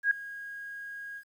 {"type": "tone with ADSR envelope", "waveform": "sine", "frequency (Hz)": 1638, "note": "G#6", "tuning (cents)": -24, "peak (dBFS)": -19, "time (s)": [0.03, 1.24], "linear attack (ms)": 80, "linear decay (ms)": 3, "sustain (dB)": -19, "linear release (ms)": 76, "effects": ["10-bit"]}